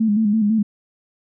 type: tone with vibrato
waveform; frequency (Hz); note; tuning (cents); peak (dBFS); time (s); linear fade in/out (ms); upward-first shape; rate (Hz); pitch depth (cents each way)
sine; 214; A3; -48; -14; 0-0.63; 10; square; 6; 63
effects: none